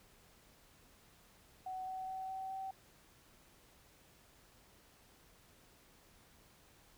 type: tone with pitch steps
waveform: sine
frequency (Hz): 749 / 753.8 / 758.6 / 763.4 / 768.3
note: F#5 / F#5 / F#5 / G5 / G5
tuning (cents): +21 / +32 / +43 / -46 / -35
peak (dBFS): -40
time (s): 1.66-2.71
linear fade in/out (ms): 5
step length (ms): 210
effects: pink hiss -65 dBFS RMS until 6.97 s